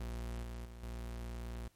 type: tone with level steps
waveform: 40% pulse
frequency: 58.7 Hz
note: A#1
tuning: 13 cents sharp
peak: -38 / -41 / -47 / -40 dBFS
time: 0-1.68 s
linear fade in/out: 5 ms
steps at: 0.43 / 0.65 / 0.83 s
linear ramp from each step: 2 ms
effects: pink hiss -72 dBFS RMS until 1.75 s + MP3 64 kbps